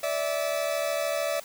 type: tone pair together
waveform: 40% pulse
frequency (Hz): 579.7 / 653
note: D5 / E5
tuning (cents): -23 / -17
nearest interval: major second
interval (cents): 206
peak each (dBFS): -28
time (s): 0.03-1.4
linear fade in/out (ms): 5
effects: white hiss -47 dBFS RMS until 1.44 s